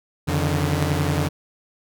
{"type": "tone cluster", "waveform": "sawtooth", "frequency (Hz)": [87.3, 141.3, 152.1], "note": ["F2", "C#3", "D#3"], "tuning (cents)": [0, 34, -39], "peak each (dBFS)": -20, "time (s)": [0.27, 1.29], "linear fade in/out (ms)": 20, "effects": []}